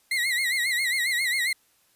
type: tone with vibrato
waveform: 35% pulse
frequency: 2021 Hz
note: B6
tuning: 39 cents sharp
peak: -21 dBFS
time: 0.11-1.53 s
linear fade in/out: 5 ms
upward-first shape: sine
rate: 7.4 Hz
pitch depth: 120 cents each way
effects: white hiss -64 dBFS RMS until 1.95 s + resampled to 32000 Hz